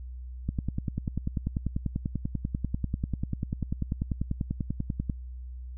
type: click train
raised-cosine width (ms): 5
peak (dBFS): -16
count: 48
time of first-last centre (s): 0.49-5.098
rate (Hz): 10.2
effects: added 62 Hz sine -37 dBFS peak until 5.77 s